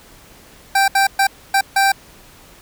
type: tone bursts at uneven times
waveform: 25% pulse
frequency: 784 Hz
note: G5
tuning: in tune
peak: -8 dBFS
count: 5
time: 0.75-0.88 / 0.95-1.07 / 1.19-1.27 / 1.54-1.61 / 1.76-1.92 s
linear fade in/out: 5 ms
effects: pink hiss -45 dBFS RMS until 2.61 s